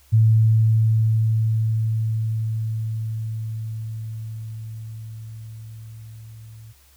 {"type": "tone with level ramp", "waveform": "sine", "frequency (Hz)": 110.9, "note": "A2", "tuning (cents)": 14, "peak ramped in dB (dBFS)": [-11, -39], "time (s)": [0.12, 6.73], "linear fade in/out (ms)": 20, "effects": ["added 68 Hz sine -54 dBFS peak until 6.96 s", "white hiss -56 dBFS RMS until 6.96 s"]}